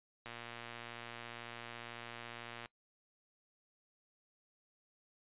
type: click train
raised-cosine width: 0.3 ms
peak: -30 dBFS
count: 284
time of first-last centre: 0.26-2.658 s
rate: 118 Hz
effects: noise-tail reverb RT60 0.1 s tail -21 dB re dry + resampled to 8000 Hz